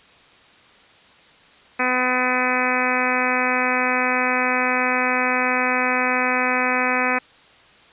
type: harmonic tone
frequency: 252.3 Hz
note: B3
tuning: 37 cents sharp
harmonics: 1 / 2 / 3 / 4 / 5 / 6 / 7 / 8 / 9 / 10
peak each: -27 / -27 / -27 / -27 / -27 / -27 / -27 / -27 / -27 / -27 dBFS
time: 1.79-7.19 s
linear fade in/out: 10 ms
effects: white hiss -50 dBFS RMS until 7.92 s + resampled to 8000 Hz